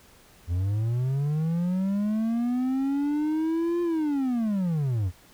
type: linear two-way sweep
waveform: triangle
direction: up then down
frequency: 82.8 to 349.2 to 82.8 Hz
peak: -21 dBFS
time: 0.47-5.12 s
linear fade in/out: 50 ms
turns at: 3.82 s
effects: pink hiss -55 dBFS RMS until 5.33 s